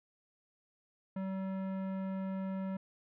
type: tone with tanh clipping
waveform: sine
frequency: 191.1 Hz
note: G3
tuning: 44 cents flat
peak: -37 dBFS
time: 1.16-2.77 s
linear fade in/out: 5 ms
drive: 16 dB
effects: none